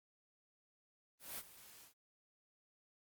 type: noise with ADSR envelope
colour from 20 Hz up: white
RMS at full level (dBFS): -44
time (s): 1.19-1.94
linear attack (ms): 190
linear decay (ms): 43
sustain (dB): -15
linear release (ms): 110
effects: Opus 32 kbps